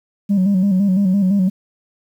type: tone with vibrato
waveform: sine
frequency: 193 Hz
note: G3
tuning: 27 cents flat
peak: -10 dBFS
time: 0.29-1.5 s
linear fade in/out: 20 ms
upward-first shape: square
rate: 5.9 Hz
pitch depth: 72 cents each way
effects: tanh soft clip ceiling -10 dBFS + 8-bit